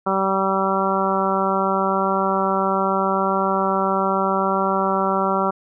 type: harmonic tone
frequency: 192.8 Hz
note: G3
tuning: 28 cents flat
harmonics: 1 / 2 / 3 / 4 / 5 / 6 / 7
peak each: -25 / -25 / -25 / -25 / -25 / -25 / -25 dBFS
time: 0.06-5.51 s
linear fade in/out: 10 ms
effects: none